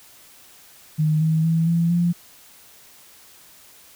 sine tone with pitch steps, 154.6 / 159.04 / 163.6 / 168.3 / 173.13 Hz, D#3 / D#3 / E3 / E3 / F3, -11 / +38 / -13 / +36 / -15 cents, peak -16 dBFS, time 0.98-2.13 s, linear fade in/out 20 ms, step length 230 ms, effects white hiss -49 dBFS RMS until 3.95 s

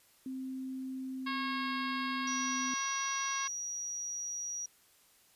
sine tone with pitch glide, 261.6 to 256.7 Hz, C4 to C4, 0 to -33 cents, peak -37 dBFS, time 0.26-2.74 s, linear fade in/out 2 ms, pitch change -33 cents, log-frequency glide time 1.17-1.72 s
harmonic tone, 545 Hz, C#5, 29 cents flat, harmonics 2 / 3 / 4 / 5 / 6 / 7 / 8 / 9, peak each -37 / -41 / -43 / -45 / -47 / -48 / -49 / -50 dBFS, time 1.26-3.48 s, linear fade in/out 10 ms
sine tone, 5770 Hz, F#8, 44 cents flat, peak -36 dBFS, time 2.27-4.66 s, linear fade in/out 5 ms
effects white hiss -65 dBFS RMS until 5.35 s + resampled to 32000 Hz

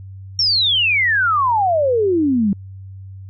sine exponential sweep, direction down, 5600 to 189.6 Hz, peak -13 dBFS, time 0.39-2.53 s, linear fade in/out 2 ms, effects added 96 Hz sine -32 dBFS peak until 3.29 s

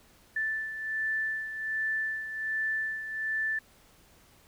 sine beating tone pair, 1760 / 1761.3 Hz, A6 / A6, 0 / +1 cents, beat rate 1.3 Hz, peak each -30 / -37 dBFS, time 0.36-3.59 s, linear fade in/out 5 ms, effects pink hiss -60 dBFS RMS until 4.47 s

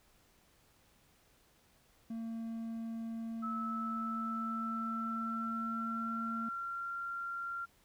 triangle tone, 227.2 Hz, A#3, 44 cents flat, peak -36 dBFS, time 2.1-6.49 s, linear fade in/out 5 ms
sine tone with pitch glide, 1303 to 1380.5 Hz, E6 to F6, -20 to -20 cents, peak -37 dBFS, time 3.42-7.66 s, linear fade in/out 20 ms, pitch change +100 cents, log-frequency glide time 3.54-6.94 s
effects pink hiss -68 dBFS RMS until 7.84 s

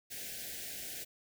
white band-stop noise, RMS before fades -43 dBFS, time 0.1-1.05 s, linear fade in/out 20 ms, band 770 to 1500 Hz, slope 96 dB/octave, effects none

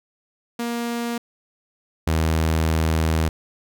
sawtooth tone pair in turn, 235.9 / 79.98 Hz, A#3 / D#2, +21 / +48 cents, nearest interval octave + perfect fifth, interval 1873 cents, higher first, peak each -20 / -14 dBFS, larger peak second, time 0.59-1.18 / 2.07-3.29 s, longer second, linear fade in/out 5 ms, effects none

